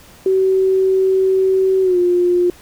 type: tone with pitch glide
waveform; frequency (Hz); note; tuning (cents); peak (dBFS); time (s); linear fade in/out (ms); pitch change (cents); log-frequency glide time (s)
sine; 380 to 354.6; F#4 to F4; +46 to +26; -11; 0.26-2.5; 2; -120; 1.82-1.98
effects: pink hiss -44 dBFS RMS until 2.61 s